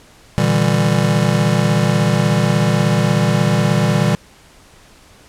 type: chord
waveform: square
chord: E half-diminished seventh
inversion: second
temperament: just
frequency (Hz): 118.67 / 148.33 / 164.81 / 197.78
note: Bb2 / D3 / E3 / G3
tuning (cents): +31 / +18 / 0 / +16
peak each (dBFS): -19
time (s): 0.38-4.15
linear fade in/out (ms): 0
effects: pink hiss -46 dBFS RMS until 5.28 s + low-pass 10000 Hz 12 dB/octave